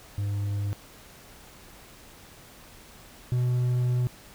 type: tone pair in turn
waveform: triangle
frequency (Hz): 101.4 / 123.88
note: G#2 / B2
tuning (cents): -41 / +6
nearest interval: minor third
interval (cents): 347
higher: second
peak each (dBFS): -24 / -20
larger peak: second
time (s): 0.18-0.73 / 3.32-4.07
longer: second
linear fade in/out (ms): 0
effects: pink hiss -50 dBFS RMS until 4.34 s